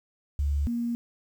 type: tone pair in turn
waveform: sine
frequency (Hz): 71.6 / 236.1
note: D2 / A#3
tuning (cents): -43 / +22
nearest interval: octave + major sixth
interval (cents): 2065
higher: second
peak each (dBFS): -23 / -26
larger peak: first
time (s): 0.39-0.67 / 0.67-0.95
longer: neither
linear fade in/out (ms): 0
effects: 9-bit